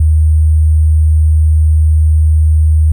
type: tone with sample-and-hold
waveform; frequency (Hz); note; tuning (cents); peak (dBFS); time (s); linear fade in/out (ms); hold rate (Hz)
sine; 77.78; D#2; 0; -5; 0-2.92; 5; 8820
effects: none